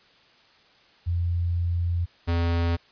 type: tone pair in turn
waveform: sine / square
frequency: 86.4 / 84.96 Hz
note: F2 / F2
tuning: -18 / -47 cents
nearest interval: unison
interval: 29 cents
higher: first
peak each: -22 dBFS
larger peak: neither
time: 1.06-2.06 / 2.27-2.77 s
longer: first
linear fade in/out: 20 ms
effects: white hiss -57 dBFS RMS until 2.91 s + resampled to 11025 Hz